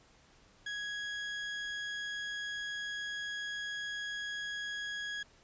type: tone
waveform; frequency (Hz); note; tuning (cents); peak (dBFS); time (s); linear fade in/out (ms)
30% pulse; 1661.2; G#6; 0; -34; 0.66-5.23; 5
effects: pink hiss -63 dBFS RMS until 5.43 s + resampled to 16000 Hz

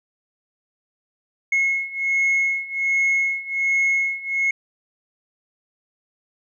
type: beating tone pair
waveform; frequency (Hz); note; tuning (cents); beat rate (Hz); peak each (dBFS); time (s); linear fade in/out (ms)
sine; 2172 / 2173.3; C#7 / C#7; -36 / -35; 1.3; -21 / -19; 1.52-4.51; 5
effects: tanh soft clip ceiling -14 dBFS

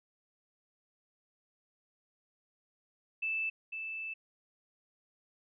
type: tone pair in turn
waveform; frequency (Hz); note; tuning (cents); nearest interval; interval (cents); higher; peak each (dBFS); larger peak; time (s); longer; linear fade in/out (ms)
sine; 2637 / 2637; E7 / E7; 0 / 0; unison; 0; neither; -31 / -37; first; 3.22-3.5 / 3.72-4.14; second; 10
effects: none

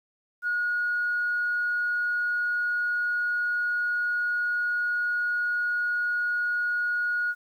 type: tone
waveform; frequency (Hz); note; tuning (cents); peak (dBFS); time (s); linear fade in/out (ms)
sine; 1446; F#6; -40; -23; 0.42-7.35; 50
effects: tanh soft clip ceiling -19 dBFS + 10-bit

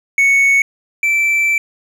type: tone pair in turn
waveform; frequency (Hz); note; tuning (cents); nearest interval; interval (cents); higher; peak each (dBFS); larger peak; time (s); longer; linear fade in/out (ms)
triangle; 2217 / 2331; C#7 / D7; 0 / -14; minor second; 86; second; -7 / -10; first; 0.18-0.62 / 1.03-1.58; second; 2
effects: none

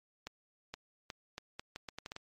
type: accelerating click train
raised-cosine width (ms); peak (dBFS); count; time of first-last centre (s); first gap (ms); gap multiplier
0.2; -24; 11; 0.27-2.164; 470; 0.77
effects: MP3 64 kbps

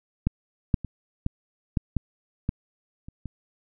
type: clicks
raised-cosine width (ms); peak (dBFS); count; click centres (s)
5; -9 / -7 / -21 / -12 / -10 / -11 / -12 / -28 / -22; 9; 0.27 / 0.742 / 0.847 / 1.264 / 1.772 / 1.967 / 2.491 / 3.085 / 3.257
effects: none

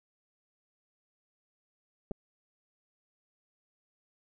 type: clicks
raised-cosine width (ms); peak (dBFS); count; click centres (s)
2; -24; 2; 2.111 / 2.116
effects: none

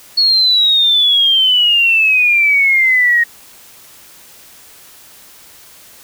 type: exponential sweep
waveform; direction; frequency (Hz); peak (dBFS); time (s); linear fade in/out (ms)
sine; down; 4374 to 1864.7; -8; 0.17-3.24; 10
effects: white hiss -41 dBFS RMS until 6.03 s

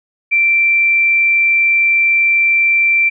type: tone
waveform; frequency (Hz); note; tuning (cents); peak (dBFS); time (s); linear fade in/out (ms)
sine; 2349; D7; 0; -9; 0.31-3.1; 20
effects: none

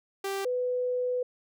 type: tone pair in turn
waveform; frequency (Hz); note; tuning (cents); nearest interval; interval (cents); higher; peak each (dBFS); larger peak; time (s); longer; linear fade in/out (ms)
sawtooth / sine; 392 / 498; G4 / B4; 0 / +14; major third; 414; second; -26; neither; 0.24-0.45 / 0.45-1.23; second; 5
effects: none

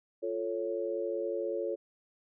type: chord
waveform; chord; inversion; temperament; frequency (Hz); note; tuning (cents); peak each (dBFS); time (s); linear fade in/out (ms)
sine; F augmented; none; equal; 349.2 / 440 / 554.4; F4 / A4 / C#5; 0 / 0 / 0; -36 / -35 / -35; 0.22-1.76; 20
effects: none

